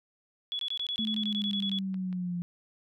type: tone bursts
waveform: sine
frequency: 3386 Hz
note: G#7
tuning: 33 cents sharp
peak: -30 dBFS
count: 14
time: 0.52-1.787 s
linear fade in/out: 0 ms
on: 71 ms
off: 21 ms
type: clicks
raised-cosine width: 0.3 ms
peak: -35 dBFS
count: 4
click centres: 0.794 / 1.142 / 1.943 / 2.128 s
type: linear sweep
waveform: sine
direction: down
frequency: 220 to 173.2 Hz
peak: -30 dBFS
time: 0.99-2.42 s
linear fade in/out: 0 ms
effects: none